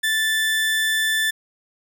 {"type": "tone", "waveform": "30% pulse", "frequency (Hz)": 1760, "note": "A6", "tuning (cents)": 0, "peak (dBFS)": -16, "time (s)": [0.03, 1.31], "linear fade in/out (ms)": 10, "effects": []}